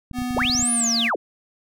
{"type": "clicks", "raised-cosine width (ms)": 5, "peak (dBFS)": -21, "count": 12, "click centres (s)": [0.113, 0.187, 0.219, 0.308, 0.349, 0.383, 0.418, 0.451, 0.499, 0.551, 0.595, 0.626]}
{"type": "tone with pitch glide", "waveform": "square", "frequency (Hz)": [248, 231.4], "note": ["B3", "A#3"], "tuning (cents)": [7, -13], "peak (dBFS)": -25, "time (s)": [0.13, 1.11], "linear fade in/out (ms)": 50, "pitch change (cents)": -120, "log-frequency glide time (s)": [0.55, 0.84]}
{"type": "linear two-way sweep", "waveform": "sine", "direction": "up then down", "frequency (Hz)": [220.4, 9850, 220.4], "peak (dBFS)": -19, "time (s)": [0.36, 1.16], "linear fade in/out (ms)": 10, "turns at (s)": 0.72}
{"effects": []}